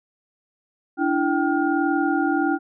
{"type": "tone cluster", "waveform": "sine", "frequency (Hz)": [292.7, 334, 778, 1420], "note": ["D4", "E4", "G5", "F6"], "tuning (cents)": [-6, 23, -13, 28], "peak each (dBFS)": [-22, -23, -25, -27], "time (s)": [0.97, 2.59], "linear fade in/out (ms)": 50, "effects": []}